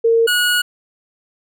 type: tone pair in turn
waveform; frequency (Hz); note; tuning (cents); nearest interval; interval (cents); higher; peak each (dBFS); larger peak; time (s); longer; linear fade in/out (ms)
sine / 25% pulse; 458.1 / 1454.4; A#4 / F#6; -30 / -30; octave + minor sixth; 2000; second; -10; neither; 0.04-0.27 / 0.27-0.62; second; 10
effects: none